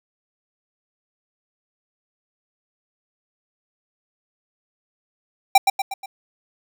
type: tone with echo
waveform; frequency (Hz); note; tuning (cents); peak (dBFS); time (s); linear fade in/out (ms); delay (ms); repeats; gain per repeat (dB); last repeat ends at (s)
square; 785; G5; +2; -8; 5.55-5.58; 5; 120; 4; -6; 6.06
effects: none